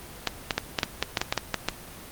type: clicks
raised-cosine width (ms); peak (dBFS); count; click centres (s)
0.2; -5; 12; 0.273 / 0.508 / 0.58 / 0.788 / 0.832 / 1.026 / 1.172 / 1.215 / 1.325 / 1.377 / 1.543 / 1.686
effects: pink hiss -43 dBFS RMS until 2.11 s + Opus 24 kbps